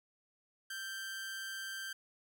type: tone with amplitude modulation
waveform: sawtooth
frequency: 1568 Hz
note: G6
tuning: in tune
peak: -35 dBFS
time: 0.7-1.93 s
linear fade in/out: 5 ms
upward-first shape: sine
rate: 199 Hz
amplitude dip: 40%
effects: none